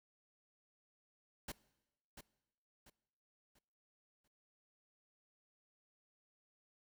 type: noise with echo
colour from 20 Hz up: pink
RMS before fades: -45 dBFS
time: 1.48-1.52 s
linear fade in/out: 5 ms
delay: 690 ms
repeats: 4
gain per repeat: -9 dB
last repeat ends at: 4.28 s
effects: noise-tail reverb RT60 1.0 s tail -21 dB re dry